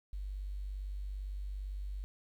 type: tone with quantisation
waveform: sine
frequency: 48.84 Hz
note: G1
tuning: 6 cents flat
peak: -37 dBFS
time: 0.13-2.04 s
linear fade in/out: 0 ms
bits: 11
effects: none